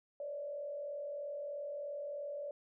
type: tone with frequency modulation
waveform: sine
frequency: 578 Hz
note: D5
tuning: 28 cents flat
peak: -39 dBFS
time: 0.2-2.51 s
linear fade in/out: 2 ms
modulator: 43.1 Hz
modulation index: 0.6
effects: none